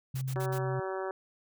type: tone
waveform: sine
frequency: 131.7 Hz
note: C3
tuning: 12 cents sharp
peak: -31 dBFS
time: 0.14-0.8 s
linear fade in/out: 5 ms
type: noise bursts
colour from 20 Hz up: white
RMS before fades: -45 dBFS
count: 4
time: 0.15-0.586 s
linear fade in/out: 10 ms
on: 67 ms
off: 56 ms
type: harmonic tone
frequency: 190 Hz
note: F#3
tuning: 46 cents sharp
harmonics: 2 / 3 / 4 / 5 / 6 / 7 / 8 / 9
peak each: -35 / -39 / -41 / -43 / -45 / -46 / -47 / -48 dBFS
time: 0.36-1.11 s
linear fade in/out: 0 ms
effects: none